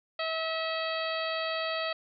harmonic tone, 646 Hz, E5, 35 cents flat, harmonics 1 / 2 / 3 / 4 / 5 / 6 / 7, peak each -33 / -36 / -38 / -39 / -40 / -41 / -41 dBFS, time 0.19-1.93 s, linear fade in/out 5 ms, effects none

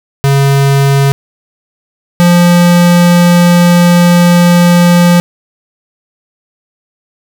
square tone pair in turn, 138.59 / 174.61 Hz, C#3 / F3, 0 / 0 cents, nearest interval major third, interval 400 cents, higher second, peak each -6 / -4 dBFS, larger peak second, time 0.24-1.12 / 2.2-5.2 s, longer second, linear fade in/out 0 ms, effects none

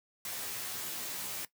white noise with comb filter, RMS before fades -39 dBFS, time 0.25-1.45 s, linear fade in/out 2 ms, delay 13 ms, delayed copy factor -0.65, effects noise-tail reverb RT60 0.1 s tail -17 dB re dry + high-pass 100 Hz 12 dB/octave

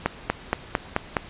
accelerating click train, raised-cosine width 0.5 ms, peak -5 dBFS, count 6, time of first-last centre 0.06-1.168 s, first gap 240 ms, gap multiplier 0.96, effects pink hiss -43 dBFS RMS until 1.29 s + resampled to 8000 Hz

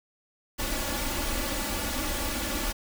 pink noise with comb filter, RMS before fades -30 dBFS, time 0.58-2.73 s, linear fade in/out 20 ms, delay 3.5 ms, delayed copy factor +1, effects none

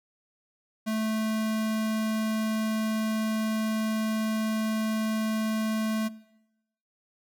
square tone, 218.8 Hz, A3, 9 cents flat, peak -27 dBFS, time 0.86-6.09 s, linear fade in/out 20 ms, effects noise-tail reverb RT60 0.9 s tail -20 dB re dry

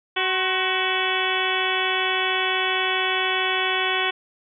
harmonic tone with a mistuned harmonic, 375.6 Hz, F#4, 26 cents sharp, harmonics 1 / 2 / 3 / 4 / 5 / 6 / 7 / 8 / 9, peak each -29 / -29 / -29 / -29 / -29 / -29 / -29 / -29 / -29 dBFS, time 0.16-4.11 s, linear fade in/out 10 ms, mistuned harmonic 3, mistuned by -63 cents, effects none

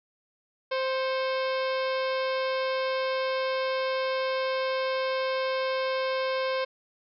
harmonic tone with a mistuned harmonic, 524 Hz, C5, 2 cents sharp, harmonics 1 / 2 / 3 / 4 / 5 / 6 / 7 / 8 / 9 / 10, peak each -27 / -33 / -37 / -39 / -41 / -43 / -44 / -45 / -46 / -47 dBFS, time 0.71-6.65 s, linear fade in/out 10 ms, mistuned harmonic 4, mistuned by +71 cents, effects none

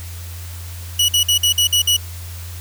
sawtooth tone bursts, 2932 Hz, F#7, 16 cents flat, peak -9 dBFS, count 7, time 0.99-1.967 s, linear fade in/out 5 ms, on 95 ms, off 52 ms, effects added 86 Hz sine -29 dBFS peak until 2.6 s + white hiss -38 dBFS RMS until 2.6 s

